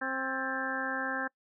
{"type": "harmonic tone with a mistuned harmonic", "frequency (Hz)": 264.3, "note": "C4", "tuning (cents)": 18, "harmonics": [1, 2, 3, 4, 5, 6, 7], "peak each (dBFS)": [-39, -40, -40, -41, -40, -35, -39], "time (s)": [0.01, 1.28], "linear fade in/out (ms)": 10, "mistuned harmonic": 7, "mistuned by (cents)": -83, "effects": ["noise-tail reverb RT60 0.1 s tail -24 dB re dry"]}